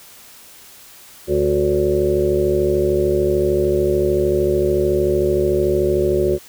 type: harmonic tone with a mistuned harmonic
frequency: 73.42 Hz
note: D2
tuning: in tune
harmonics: 1 / 2 / 3 / 5 / 6 / 7 / 8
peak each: -25 / -27 / -28 / -16 / -24 / -28 / -23 dBFS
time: 1.27-6.39 s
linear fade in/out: 50 ms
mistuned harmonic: 8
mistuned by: -44 cents
effects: white hiss -43 dBFS RMS until 6.48 s